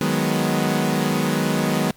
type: chord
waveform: sawtooth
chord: G# minor seventh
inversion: second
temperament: equal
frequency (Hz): 155.56 / 185 / 207.7 / 246.9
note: D#3 / F#3 / G#3 / B3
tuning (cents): 0 / 0 / 0 / 0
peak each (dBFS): -20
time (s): 0.01-1.91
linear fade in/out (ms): 2
effects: pink hiss -53 dBFS RMS until 1.96 s + MP3 96 kbps